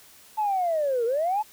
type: linear two-way sweep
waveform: sine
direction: down then up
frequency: 880 to 449 to 880 Hz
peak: -21 dBFS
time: 0.37-1.43 s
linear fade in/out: 20 ms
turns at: 1.05 s
effects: tanh soft clip ceiling -17 dBFS + white hiss -52 dBFS RMS until 1.52 s